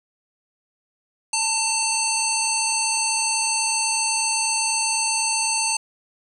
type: harmonic tone with a mistuned harmonic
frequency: 896 Hz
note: A5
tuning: 31 cents sharp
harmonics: 1 / 3 / 5 / 7 / 9 / 10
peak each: -27 / -27 / -27 / -27 / -27 / -27 dBFS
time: 1.33-5.77 s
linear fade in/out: 5 ms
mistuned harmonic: 1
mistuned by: -16 cents
effects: 8-bit